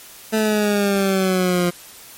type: exponential sweep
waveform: 20% pulse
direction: down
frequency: 220 to 174.61 Hz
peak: -11 dBFS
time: 0.32-1.71 s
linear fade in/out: 20 ms
effects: white hiss -41 dBFS RMS until 2.17 s + MP3 64 kbps